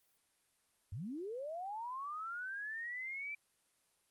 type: linear sweep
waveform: sine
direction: up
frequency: 81 to 2349 Hz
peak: -40 dBFS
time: 0.92-3.35 s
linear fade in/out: 5 ms
effects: white hiss -75 dBFS RMS until 4.1 s + Opus 32 kbps